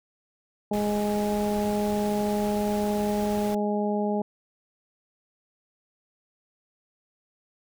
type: harmonic tone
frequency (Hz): 207.7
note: G#3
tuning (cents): 0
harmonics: 1 / 2 / 3 / 4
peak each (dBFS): -26 / -29 / -31 / -32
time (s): 0.71-4.22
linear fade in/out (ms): 5
type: noise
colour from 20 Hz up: pink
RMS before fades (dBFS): -39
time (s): 0.73-3.55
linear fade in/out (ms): 5
effects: none